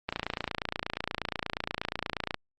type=click train; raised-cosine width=0.3 ms; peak=-14 dBFS; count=65; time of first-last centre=0.09-2.344 s; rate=28.4 Hz; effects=Opus 32 kbps